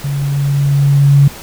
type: tone with level ramp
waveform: sine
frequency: 140.8 Hz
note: C#3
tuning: 27 cents sharp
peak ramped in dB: -15 to -3 dBFS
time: 0.04-1.28 s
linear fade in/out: 5 ms
effects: pink hiss -31 dBFS RMS until 1.42 s